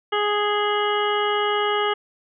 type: harmonic tone with a mistuned harmonic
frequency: 415.3 Hz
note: G#4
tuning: in tune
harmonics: 1 / 2 / 3 / 4 / 5 / 7 / 8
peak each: -23 / -26 / -25 / -31 / -31 / -29 / -34 dBFS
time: 0.12-1.94 s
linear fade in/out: 10 ms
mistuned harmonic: 8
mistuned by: -38 cents
effects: none